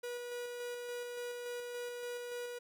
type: tone with tremolo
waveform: 45% pulse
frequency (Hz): 485.2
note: B4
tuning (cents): -31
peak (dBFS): -39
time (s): 0.03-2.59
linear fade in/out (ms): 10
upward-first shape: square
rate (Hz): 3.5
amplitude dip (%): 25
effects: none